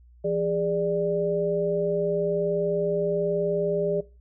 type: tone cluster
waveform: sine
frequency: 169.8 / 410.1 / 591 Hz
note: F3 / G#4 / D5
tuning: -48 / -22 / +11 cents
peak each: -31 / -26 / -26 dBFS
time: 0.24-4.01 s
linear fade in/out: 10 ms
effects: noise-tail reverb RT60 0.3 s tail -19 dB re dry + added 60 Hz sine -50 dBFS peak until 4.2 s